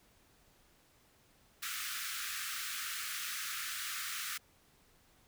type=high-pass noise; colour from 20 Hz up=pink; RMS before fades=-40 dBFS; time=1.62-4.38 s; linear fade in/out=10 ms; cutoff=1200 Hz; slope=96 dB/octave; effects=pink hiss -67 dBFS RMS until 5.27 s